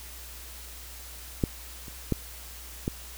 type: clicks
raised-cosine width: 3 ms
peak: -10 / -30 / -11 / -14 dBFS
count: 4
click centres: 1.438 / 1.882 / 2.123 / 2.879 s
effects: added 60 Hz sine -45 dBFS peak until 3.17 s + white hiss -45 dBFS RMS until 3.17 s